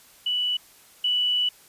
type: tone pair in turn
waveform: sine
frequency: 2960 / 2960 Hz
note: F#7 / F#7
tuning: 0 / 0 cents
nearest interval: unison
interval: 0 cents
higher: neither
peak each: -22 / -20 dBFS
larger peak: second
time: 0.26-0.57 / 1.04-1.49 s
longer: second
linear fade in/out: 5 ms
effects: white hiss -53 dBFS RMS until 1.68 s + resampled to 32000 Hz